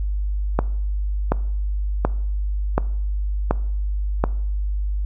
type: click train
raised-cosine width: 1 ms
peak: -3 dBFS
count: 6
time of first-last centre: 0.59-4.24 s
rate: 1.37 Hz
effects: noise-tail reverb RT60 0.7 s tail -20 dB re dry + added 50 Hz sine -20 dBFS peak until 5.05 s